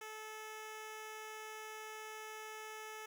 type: tone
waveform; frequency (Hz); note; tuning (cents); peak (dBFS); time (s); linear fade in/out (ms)
10% pulse; 433.9; A4; -24; -38; 0.01-3.06; 5
effects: none